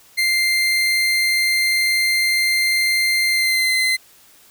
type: tone with pitch glide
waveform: 30% pulse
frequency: 2093 to 2058 Hz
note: C7 to C7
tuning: 0 to -29 cents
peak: -13 dBFS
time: 0.17-3.97 s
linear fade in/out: 20 ms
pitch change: -29 cents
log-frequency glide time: 3.29-3.74 s
effects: white hiss -50 dBFS RMS until 4.5 s